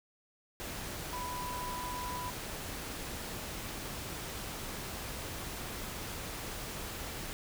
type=tone in noise; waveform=sine; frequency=990 Hz; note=B5; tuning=4 cents sharp; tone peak=-38 dBFS; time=1.13-2.3 s; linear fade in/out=0 ms; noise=pink; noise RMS=-41 dBFS; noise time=0.6-7.33 s; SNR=0 dB; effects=none